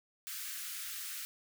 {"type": "high-pass noise", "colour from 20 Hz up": "white", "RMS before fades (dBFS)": -42, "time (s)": [0.27, 1.25], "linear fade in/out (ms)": 0, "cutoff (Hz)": 1300, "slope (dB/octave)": 48, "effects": []}